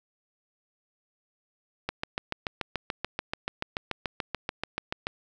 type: click train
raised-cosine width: 0.3 ms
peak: -13 dBFS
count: 23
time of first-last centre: 1.89-5.069 s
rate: 6.92 Hz
effects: none